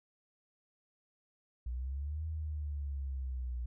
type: exponential two-way sweep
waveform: sine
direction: up then down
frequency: 59.1 to 80.1 to 59.8 Hz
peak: -35 dBFS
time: 1.66-3.66 s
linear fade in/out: 5 ms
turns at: 2.26 s
effects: none